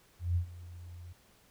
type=tone with ADSR envelope; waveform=sine; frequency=87.31 Hz; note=F2; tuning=in tune; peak=-25 dBFS; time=0.19-1.13 s; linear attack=170 ms; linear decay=95 ms; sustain=-19 dB; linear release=9 ms; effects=pink hiss -64 dBFS RMS until 1.5 s